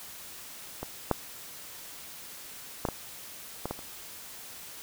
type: clicks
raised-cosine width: 1 ms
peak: -20 / -9 / -13 / -16 / -17 / -18 / -30 dBFS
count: 7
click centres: 0.83 / 1.113 / 2.852 / 2.887 / 3.656 / 3.71 / 3.791 s
effects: white hiss -45 dBFS RMS until 4.82 s